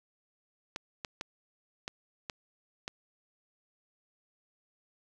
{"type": "clicks", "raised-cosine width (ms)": 0.2, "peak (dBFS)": -19, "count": 6, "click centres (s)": [0.761, 1.048, 1.211, 1.879, 2.298, 2.879], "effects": []}